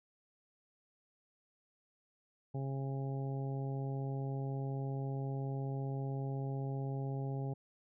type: harmonic tone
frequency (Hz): 135.8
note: C#3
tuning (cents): -35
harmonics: 1 / 2 / 3 / 4 / 5 / 6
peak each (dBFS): -36 / -46 / -46 / -51 / -52 / -51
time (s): 2.54-7.54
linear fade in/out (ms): 10
effects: none